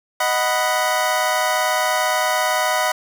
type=chord; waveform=25% pulse; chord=B major; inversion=first; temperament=equal; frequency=622.3 / 740 / 987.8 Hz; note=D#5 / F#5 / B5; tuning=0 / 0 / 0 cents; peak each=-18 dBFS; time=0.2-2.92 s; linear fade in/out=5 ms; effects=none